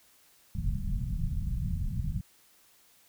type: low-pass noise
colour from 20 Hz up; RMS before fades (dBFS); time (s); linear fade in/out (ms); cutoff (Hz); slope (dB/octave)
pink; -31; 0.55-2.21; 5; 190; 48
effects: white hiss -62 dBFS RMS until 3.08 s